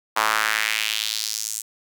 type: tone with high-pass filter sweep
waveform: sawtooth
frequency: 108.8 Hz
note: A2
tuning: 19 cents flat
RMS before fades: -24 dBFS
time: 0.16-1.62 s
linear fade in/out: 10 ms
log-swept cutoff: 1000 to 7900 Hz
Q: 2.2
effects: none